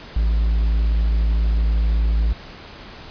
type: tone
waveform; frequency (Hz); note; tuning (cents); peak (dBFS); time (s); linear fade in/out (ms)
triangle; 55; A1; 0; -13; 0.16-2.33; 5
effects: pink hiss -39 dBFS RMS until 3.1 s + resampled to 11025 Hz